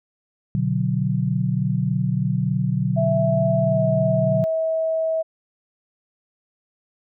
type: chord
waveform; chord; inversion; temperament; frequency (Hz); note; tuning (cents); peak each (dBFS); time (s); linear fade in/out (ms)
sine; B minor; none; equal; 123.47 / 146.83 / 185; B2 / D3 / F#3; 0 / 0 / 0; -23; 0.55-4.44; 0
type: tone with pitch glide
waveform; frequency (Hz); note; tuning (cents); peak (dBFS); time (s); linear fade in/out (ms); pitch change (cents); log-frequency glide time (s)
sine; 659.3 to 645; E5 to E5; 0 to -38; -19; 2.96-5.23; 20; -38; 3.62-3.82
effects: none